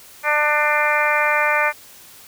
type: harmonic tone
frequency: 298.4 Hz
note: D4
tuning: 28 cents sharp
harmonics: 2 / 3 / 4 / 5 / 6 / 7 / 8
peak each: -23 / -23 / -23 / -23 / -23 / -23 / -23 dBFS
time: 0.23-1.73 s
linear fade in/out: 50 ms
effects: white hiss -44 dBFS RMS until 2.27 s